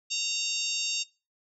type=harmonic tone with a mistuned harmonic; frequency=924 Hz; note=A#5; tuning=16 cents flat; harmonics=3 / 4 / 5 / 6 / 7 / 8; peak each=-33 / -34 / -35 / -36 / -36 / -37 dBFS; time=0.1-1.04 s; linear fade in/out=20 ms; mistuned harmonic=7; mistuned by=-18 cents; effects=noise-tail reverb RT60 0.3 s tail -22 dB re dry